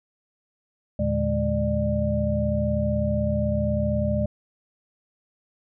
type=tone cluster; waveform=sine; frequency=79.7 / 115.6 / 147.6 / 208.4 / 597 Hz; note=D#2 / A#2 / D3 / G#3 / D5; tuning=+42 / -14 / +9 / +6 / +28 cents; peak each=-27 / -28 / -33 / -26 / -26 dBFS; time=0.99-4.26 s; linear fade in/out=5 ms; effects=none